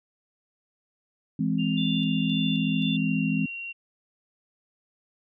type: chord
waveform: sine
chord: E augmented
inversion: none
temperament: equal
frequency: 164.81 / 207.7 / 261.6 Hz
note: E3 / G#3 / B#3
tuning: 0 / 0 / 0 cents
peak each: -27 dBFS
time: 1.39-3.46 s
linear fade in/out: 5 ms
type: tone with pitch glide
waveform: sine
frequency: 2794 to 2751 Hz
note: F7 to F7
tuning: 0 to -27 cents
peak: -33 dBFS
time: 1.58-3.73 s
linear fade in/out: 20 ms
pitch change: -27 cents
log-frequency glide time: 1.98-3.46 s
type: tone with tremolo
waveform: sine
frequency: 3520 Hz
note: A7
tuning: in tune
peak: -31 dBFS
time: 1.77-2.97 s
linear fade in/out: 10 ms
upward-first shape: square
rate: 1.9 Hz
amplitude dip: 50%
effects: none